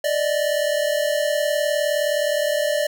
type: tone pair together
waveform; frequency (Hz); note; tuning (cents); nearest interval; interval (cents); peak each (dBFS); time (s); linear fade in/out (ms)
square; 587 / 626.4; D5 / D#5; -1 / +11; minor second; 112; -21 / -25; 0.04-2.87; 5
effects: none